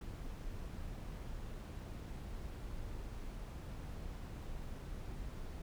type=noise; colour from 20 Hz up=brown; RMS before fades=-45 dBFS; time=0.01-5.62 s; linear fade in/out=5 ms; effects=none